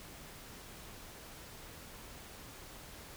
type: silence
effects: pink hiss -51 dBFS RMS until 3.16 s